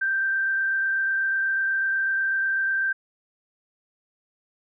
sine tone with frequency modulation, 1568 Hz, G6, in tune, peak -21 dBFS, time 0.01-2.93 s, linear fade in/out 10 ms, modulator 28.1 Hz, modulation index 0.71, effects none

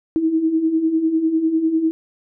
sine beating tone pair, 314.2 / 324.2 Hz, D#4 / E4, +17 / -29 cents, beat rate 10 Hz, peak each -23 / -16 dBFS, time 0.16-1.91 s, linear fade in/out 0 ms, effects none

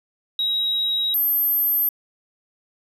sine tone pair in turn, 3827 / 12913 Hz, A#7 / G#9, +45 / -50 cents, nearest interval octave + major sixth, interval 2105 cents, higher second, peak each -18 / -15 dBFS, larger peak second, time 0.39-1.14 / 1.14-1.89 s, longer neither, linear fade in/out 2 ms, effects tanh soft clip ceiling -16 dBFS

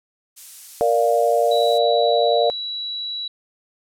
violet noise, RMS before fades -33 dBFS, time 0.36-1.79 s, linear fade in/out 20 ms
sine chord, Bb major, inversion none, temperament equal, 466.2 / 587.3 / 698.5 Hz, Bb4 / D5 / F5, 0 / 0 / 0 cents, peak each -19 / -19 / -19 dBFS, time 0.81-2.5 s, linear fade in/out 0 ms
sine tone, 3917 Hz, B7, 15 cents flat, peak -25 dBFS, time 1.51-3.28 s, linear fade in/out 5 ms
effects low-pass 10000 Hz 12 dB/octave

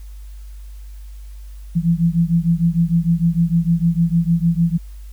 sine beating tone pair, 165.7 / 172.3 Hz, E3 / F3, +9 / -23 cents, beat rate 6.6 Hz, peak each -16 / -17 dBFS, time 1.75-4.78 s, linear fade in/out 20 ms, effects added 50 Hz sine -32 dBFS peak until 5.12 s + white hiss -54 dBFS RMS until 5.12 s

